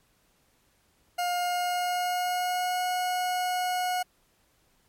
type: tone with pitch glide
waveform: 40% pulse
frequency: 710 to 727.4 Hz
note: F5 to F#5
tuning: +28 to -30 cents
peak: -25 dBFS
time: 1.18-4.03 s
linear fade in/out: 10 ms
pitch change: +42 cents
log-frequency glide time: 1.32-2.84 s
effects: pink hiss -67 dBFS RMS until 4.88 s + MP3 64 kbps